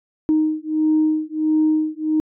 sine beating tone pair, 310 / 311.5 Hz, D#4 / D#4, -6 / +2 cents, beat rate 1.5 Hz, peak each -18 dBFS, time 0.29-2.2 s, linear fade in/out 0 ms, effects tanh soft clip ceiling -9 dBFS

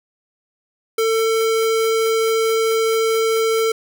square tone, 447.7 Hz, A4, 30 cents sharp, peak -16 dBFS, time 0.98-3.72 s, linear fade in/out 5 ms, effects none

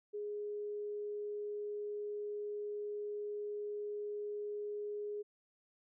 sine tone, 415.3 Hz, G#4, in tune, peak -38 dBFS, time 0.13-5.23 s, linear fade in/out 20 ms, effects none

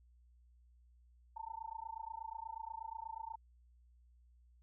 sine tone with amplitude modulation, 897 Hz, A5, 33 cents sharp, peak -39 dBFS, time 1.36-3.36 s, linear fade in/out 10 ms, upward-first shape sine, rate 28.3 Hz, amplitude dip 100%, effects added 60 Hz sine -63 dBFS peak until 4.62 s

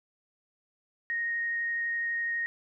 sine tone with vibrato, 1864.7 Hz, A#6, in tune, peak -28 dBFS, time 1.1-2.46 s, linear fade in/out 0 ms, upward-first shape triangle, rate 12 Hz, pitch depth 8 cents each way, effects none

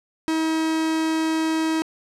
45% pulse tone, 319.6 Hz, D#4, 47 cents sharp, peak -20 dBFS, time 0.28-1.82 s, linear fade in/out 0 ms, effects low-pass 9000 Hz 12 dB/octave

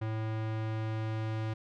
square tone with low-pass filter sweep, 110 Hz, A2, in tune, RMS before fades -34 dBFS, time 0.01-1.54 s, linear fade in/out 10 ms, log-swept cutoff 2400 to 3600 Hz, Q 0.7, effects none

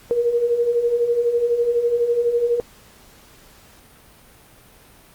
sine beating tone pair, 465.1 / 477.1 Hz, A#4 / A#4, -4 / +40 cents, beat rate 12 Hz, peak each -24 / -17 dBFS, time 0.11-2.6 s, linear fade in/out 0 ms, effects pink hiss -49 dBFS RMS until 5.14 s + Opus 48 kbps

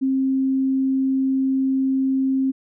sine tone, 266 Hz, C4, 29 cents sharp, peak -17 dBFS, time 0.01-2.52 s, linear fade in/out 20 ms, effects none

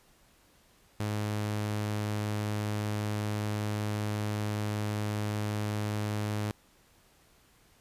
sawtooth tone, 105.2 Hz, G#2, 23 cents sharp, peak -26 dBFS, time 1-6.51 s, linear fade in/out 0 ms, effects pink hiss -63 dBFS RMS until 7.8 s + resampled to 32000 Hz

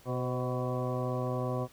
harmonic tone with a mistuned harmonic, 125.3 Hz, B2, 25 cents sharp, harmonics 1 / 2 / 3 / 4 / 5 / 6 / 8 / 9, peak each -33 / -38 / -39 / -37 / -39 / -43 / -43 / -43 dBFS, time 0.05-1.68 s, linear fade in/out 50 ms, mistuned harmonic 4, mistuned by +38 cents, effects pink hiss -58 dBFS RMS until 1.72 s

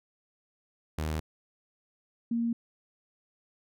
sawtooth / sine tone pair in turn, 77.78 / 233.1 Hz, D#2 / A#3, 0 / 0 cents, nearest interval octave + perfect fifth, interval 1900 cents, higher second, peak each -26 dBFS, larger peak neither, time 0.98-1.2 / 2.31-2.53 s, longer neither, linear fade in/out 5 ms, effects none

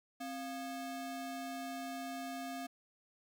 square ring-modulated tone, 481.7 Hz, B4, 43 cents flat, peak -38 dBFS, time 0.2-2.67 s, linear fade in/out 10 ms, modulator 217 Hz, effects none

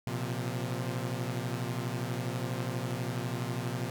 sawtooth chord, Bb suspended second, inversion none, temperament equal with one note detuned, 118.58 / 130.81 / 174.61 Hz, Bb2 / C3 / F3, +30 / 0 / 0 cents, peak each -31 / -32 / -36 dBFS, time 0.07-3.9 s, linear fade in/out 0 ms, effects none

